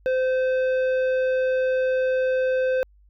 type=tone with tanh clipping; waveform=sine; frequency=516 Hz; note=C5; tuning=24 cents flat; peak=-21 dBFS; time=0.06-2.83 s; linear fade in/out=0 ms; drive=10 dB; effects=added 50 Hz sine -52 dBFS peak until 3.09 s